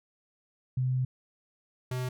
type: tone pair in turn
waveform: sine / square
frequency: 128.3 / 126.83 Hz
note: C3 / B2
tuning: -34 / +46 cents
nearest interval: unison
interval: 20 cents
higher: first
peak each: -25 / -31 dBFS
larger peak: first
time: 0.77-1.05 / 1.91-2.09 s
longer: first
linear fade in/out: 5 ms
effects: none